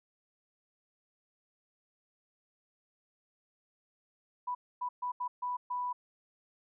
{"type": "tone bursts at uneven times", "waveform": "sine", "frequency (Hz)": 987.8, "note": "B5", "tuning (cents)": 0, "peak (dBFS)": -32, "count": 6, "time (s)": [[4.47, 4.55], [4.81, 4.89], [5.02, 5.12], [5.2, 5.28], [5.42, 5.57], [5.7, 5.93]], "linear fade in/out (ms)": 10, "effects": []}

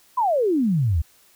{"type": "exponential sweep", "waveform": "sine", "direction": "down", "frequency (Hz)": [1046.5, 70.9], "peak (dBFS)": -17, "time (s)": [0.17, 1.02], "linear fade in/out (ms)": 10, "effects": ["white hiss -56 dBFS RMS until 1.35 s"]}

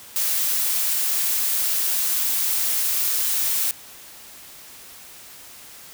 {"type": "noise", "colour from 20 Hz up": "blue", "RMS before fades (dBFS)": -22, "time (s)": [0.16, 3.71], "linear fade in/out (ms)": 0, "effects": ["white hiss -43 dBFS RMS until 5.93 s"]}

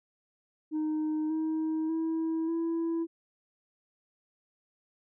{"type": "tone with pitch steps", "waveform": "sine", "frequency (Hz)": [309.2, 316.4, 323.8, 331.4], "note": ["D#4", "D#4", "E4", "E4"], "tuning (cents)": [-11, 29, -31, 9], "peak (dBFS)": -25, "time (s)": [0.71, 3.07], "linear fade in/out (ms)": 50, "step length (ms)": 590, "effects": ["tanh soft clip ceiling -27 dBFS"]}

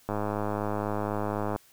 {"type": "click train", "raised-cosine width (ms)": 1, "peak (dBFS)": -16, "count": 154, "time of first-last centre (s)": [0.09, 1.561], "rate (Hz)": 104, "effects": ["white hiss -59 dBFS RMS until 1.72 s"]}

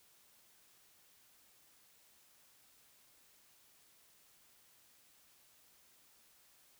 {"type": "silence", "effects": ["white hiss -67 dBFS RMS until 6.79 s"]}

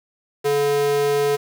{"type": "tone with high-pass filter", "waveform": "square", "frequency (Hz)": 143.4, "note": "D3", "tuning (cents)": -41, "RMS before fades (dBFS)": -19, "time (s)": [0.44, 1.37], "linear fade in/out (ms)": 20, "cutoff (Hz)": 360, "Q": 4.5, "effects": ["7-bit"]}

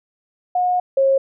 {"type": "tone pair in turn", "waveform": "sine", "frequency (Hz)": [723, 540.7], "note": ["F#5", "C#5"], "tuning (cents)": [-40, -43], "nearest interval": "perfect fourth", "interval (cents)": 503, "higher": "first", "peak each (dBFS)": [-15, -12], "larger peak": "second", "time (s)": [[0.55, 0.8], [0.97, 1.18]], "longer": "first", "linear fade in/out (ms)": 5, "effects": []}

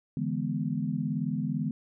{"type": "chord", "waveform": "sine", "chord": "E dominant seventh", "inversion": "third", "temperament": "equal", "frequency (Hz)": [146.83, 164.81, 207.7, 246.9], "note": ["D3", "E3", "G#3", "B3"], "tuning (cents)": [0, 0, 0, 0], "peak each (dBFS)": -33, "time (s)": [0.17, 1.71], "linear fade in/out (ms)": 2, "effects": []}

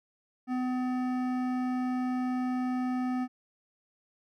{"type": "tone with hard clipping", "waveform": "triangle", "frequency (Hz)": 252.7, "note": "B3", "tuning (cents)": 40, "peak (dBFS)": -30, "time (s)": [0.47, 3.28], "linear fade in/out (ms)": 50, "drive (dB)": 17, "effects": []}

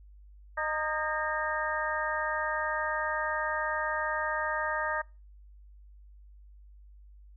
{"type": "harmonic tone with a mistuned harmonic", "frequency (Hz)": 307.6, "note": "D#4", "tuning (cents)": -20, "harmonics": [2, 3, 4, 5, 6], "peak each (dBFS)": [-35, -35, -35, -35, -35], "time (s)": [0.57, 5.02], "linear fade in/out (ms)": 10, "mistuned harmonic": 5, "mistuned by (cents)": 72, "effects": ["noise-tail reverb RT60 0.3 s tail -25 dB re dry", "added 50 Hz sine -50 dBFS peak until 7.36 s"]}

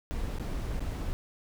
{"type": "noise with dropouts", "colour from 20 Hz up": "brown", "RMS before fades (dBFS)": -33, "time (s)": [0.11, 1.13], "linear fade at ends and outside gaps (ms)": 0, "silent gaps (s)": [[0.385, 0.397], [0.795, 0.805]], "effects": []}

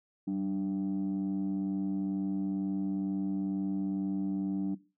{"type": "tone pair together", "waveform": "sine", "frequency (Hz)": [191.54, 293.7], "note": ["G3", "D4"], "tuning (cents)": [-40, 0], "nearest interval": "perfect fifth", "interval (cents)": 740, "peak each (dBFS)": [-31, -30], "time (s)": [0.27, 4.75], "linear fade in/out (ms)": 10, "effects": ["noise-tail reverb RT60 0.3 s tail -18 dB re dry", "tanh soft clip ceiling -26 dBFS"]}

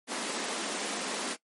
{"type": "high-pass noise", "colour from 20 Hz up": "pink", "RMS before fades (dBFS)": -34, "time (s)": [0.07, 1.37], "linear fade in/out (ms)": 50, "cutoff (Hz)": 210, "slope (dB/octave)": 48, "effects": ["noise-tail reverb RT60 0.1 s tail -20 dB re dry", "MP3 48 kbps"]}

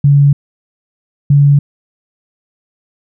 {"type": "tone pair in turn", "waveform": "sine", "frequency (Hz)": [142.1, 142.63], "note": ["C#3", "C#3"], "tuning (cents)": [43, 50], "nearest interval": "unison", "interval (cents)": 7, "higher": "second", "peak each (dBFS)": -4, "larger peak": "neither", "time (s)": [[0.04, 0.33], [1.3, 1.59]], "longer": "neither", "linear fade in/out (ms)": 5, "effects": []}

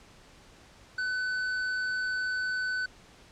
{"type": "tone with hard clipping", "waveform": "sine", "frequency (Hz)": 1506, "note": "F#6", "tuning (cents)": 30, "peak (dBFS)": -30, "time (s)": [0.98, 2.86], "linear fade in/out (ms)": 5, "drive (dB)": 7, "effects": ["pink hiss -55 dBFS RMS until 3.31 s", "low-pass 7000 Hz 12 dB/octave"]}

